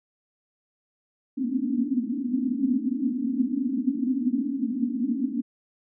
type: band-pass noise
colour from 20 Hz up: white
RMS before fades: -26 dBFS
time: 1.37-5.42 s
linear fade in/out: 10 ms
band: 230 to 280 Hz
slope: 96 dB/octave
effects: none